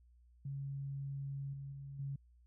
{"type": "tone with level steps", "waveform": "sine", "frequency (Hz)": 138.59, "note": "C#3", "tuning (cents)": 0, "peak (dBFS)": [-39, -43, -45, -38], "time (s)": [0.45, 2.16], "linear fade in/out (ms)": 5, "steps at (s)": [1.53, 1.72, 1.99], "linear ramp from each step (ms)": 5, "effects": ["added 60 Hz sine -62 dBFS peak until 2.46 s"]}